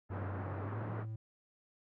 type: band-pass noise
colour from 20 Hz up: pink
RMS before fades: -44 dBFS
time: 0.09-1.06 s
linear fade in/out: 50 ms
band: 110 to 1500 Hz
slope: 24 dB/octave
type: tone with pitch glide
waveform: triangle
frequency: 96.5 to 110.21 Hz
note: G2 to A2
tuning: -27 to +3 cents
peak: -37 dBFS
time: 0.1-1.16 s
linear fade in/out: 5 ms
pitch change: +230 cents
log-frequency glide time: 0.58-0.82 s
effects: none

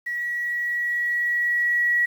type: tone with level ramp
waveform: sine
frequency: 1924 Hz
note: B6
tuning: 46 cents flat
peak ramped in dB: -25 to -17 dBFS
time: 0.06-2.06 s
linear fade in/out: 10 ms
effects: 8-bit

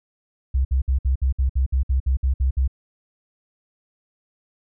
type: tone bursts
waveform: sine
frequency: 65.7 Hz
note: C2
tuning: 8 cents sharp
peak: -16 dBFS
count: 13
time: 0.54-2.678 s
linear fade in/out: 10 ms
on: 110 ms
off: 59 ms
effects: none

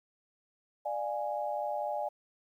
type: chord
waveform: sine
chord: D diminished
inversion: none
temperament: equal with one note detuned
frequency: 594.5 / 698.5 / 830.6 Hz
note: D5 / F5 / Ab5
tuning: +21 / 0 / 0 cents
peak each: -35 / -38 / -35 dBFS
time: 0.85-2.09 s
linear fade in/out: 10 ms
effects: 11-bit

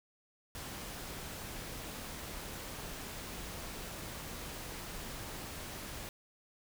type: noise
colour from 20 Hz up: pink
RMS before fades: -44 dBFS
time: 0.55-6.09 s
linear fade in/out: 0 ms
effects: none

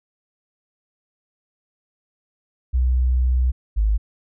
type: tone pair in turn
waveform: sine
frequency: 62.9 / 52.63 Hz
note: B1 / G#1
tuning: +32 / +24 cents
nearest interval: minor third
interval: 308 cents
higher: first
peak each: -15 dBFS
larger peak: neither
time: 2.73-3.52 / 3.76-3.98 s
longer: first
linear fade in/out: 20 ms
effects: none

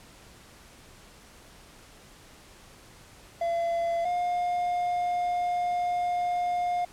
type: tone pair in turn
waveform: triangle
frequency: 679 / 709.8 Hz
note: F5 / F5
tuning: -49 / +28 cents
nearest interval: minor second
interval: 77 cents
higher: second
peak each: -23 dBFS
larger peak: neither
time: 3.41-4.05 / 4.05-6.85 s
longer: second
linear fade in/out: 5 ms
effects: pink hiss -52 dBFS RMS until 6.92 s + low-pass 11000 Hz 12 dB/octave

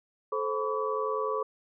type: tone cluster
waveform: sine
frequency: 434.4 / 525 / 994 / 1140 Hz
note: A4 / C5 / B5 / C#6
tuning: -22 / +6 / +11 / +48 cents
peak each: -31 / -34 / -37 / -32 dBFS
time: 0.32-1.43 s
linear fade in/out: 5 ms
effects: none

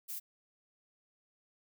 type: noise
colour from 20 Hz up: violet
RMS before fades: -41 dBFS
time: 0.08-0.2 s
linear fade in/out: 20 ms
effects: none

